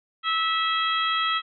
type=harmonic tone; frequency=652 Hz; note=E5; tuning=19 cents flat; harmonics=2 / 3 / 4 / 5 / 6; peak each=-24 / -30 / -33 / -27 / -36 dBFS; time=0.23-1.42 s; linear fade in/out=50 ms; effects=none